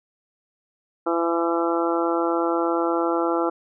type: harmonic tone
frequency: 168.4 Hz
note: E3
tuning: 37 cents sharp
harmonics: 2 / 3 / 4 / 5 / 6 / 7 / 8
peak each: -23 / -26 / -29 / -29 / -33 / -31 / -29 dBFS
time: 1.06-3.5 s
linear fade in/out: 10 ms
effects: none